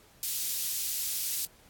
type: high-pass noise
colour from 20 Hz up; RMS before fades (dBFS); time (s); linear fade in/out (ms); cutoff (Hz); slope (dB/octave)
white; -32; 0.23-1.45; 0; 4000; 12
effects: pink hiss -59 dBFS RMS until 1.69 s + AAC 64 kbps